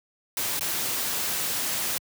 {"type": "noise with dropouts", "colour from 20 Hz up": "white", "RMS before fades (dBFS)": -28, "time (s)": [0.37, 1.98], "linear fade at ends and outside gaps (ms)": 1, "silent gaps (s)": [0.594, 0.609], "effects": ["high-pass 80 Hz 12 dB/octave"]}